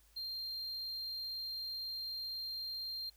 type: tone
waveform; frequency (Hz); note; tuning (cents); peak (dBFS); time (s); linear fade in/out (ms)
triangle; 4186; C8; 0; -38; 0.16-3.1; 10
effects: added 53 Hz sine -66 dBFS peak until 3.16 s + white hiss -69 dBFS RMS until 3.16 s